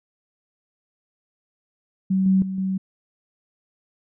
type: tone with level steps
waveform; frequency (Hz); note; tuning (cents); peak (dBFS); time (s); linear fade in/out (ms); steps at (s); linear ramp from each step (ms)
sine; 190; F#3; +46; -17 / -14 / -25 / -21; 2.1-2.78; 10; 2.26 / 2.42 / 2.58; 2
effects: none